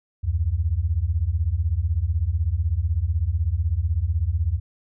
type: beating tone pair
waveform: sine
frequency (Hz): 73.42 / 89.42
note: D2 / F2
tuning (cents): 0 / +41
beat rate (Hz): 16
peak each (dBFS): -23 / -22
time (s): 0.23-4.6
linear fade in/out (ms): 20
effects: none